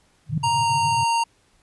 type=tone with exponential growth; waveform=sine; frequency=160 Hz; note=D#3; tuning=49 cents sharp; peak=-16 dBFS; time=0.26-0.38 s; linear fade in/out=5 ms; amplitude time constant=26 ms
type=band-pass noise; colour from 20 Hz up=pink; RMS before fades=-31 dBFS; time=0.29-1.04 s; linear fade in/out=10 ms; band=100 to 160 Hz; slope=96 dB/octave
type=tone with pitch glide; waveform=square; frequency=932.3 to 925.9 Hz; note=A#5 to A#5; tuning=0 to -12 cents; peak=-19 dBFS; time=0.43-1.24 s; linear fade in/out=10 ms; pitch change=-12 cents; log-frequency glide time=0.58-0.7 s
effects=pink hiss -61 dBFS RMS until 1.62 s + resampled to 24000 Hz